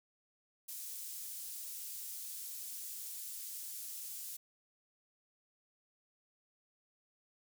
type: high-pass noise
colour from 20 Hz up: pink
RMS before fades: -45 dBFS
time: 0.68-4.37 s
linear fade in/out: 10 ms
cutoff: 8600 Hz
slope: 12 dB/octave
effects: none